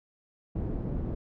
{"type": "low-pass noise", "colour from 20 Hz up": "pink", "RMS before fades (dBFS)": -32, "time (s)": [0.55, 1.15], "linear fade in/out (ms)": 10, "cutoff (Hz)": 360, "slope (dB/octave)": 12, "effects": []}